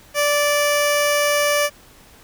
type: tone with notch filter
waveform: 15% pulse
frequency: 584 Hz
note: D5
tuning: 10 cents flat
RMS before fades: -18 dBFS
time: 0.14-1.7 s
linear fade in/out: 50 ms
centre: 1400 Hz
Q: 1.8
effects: pink hiss -48 dBFS RMS until 2.23 s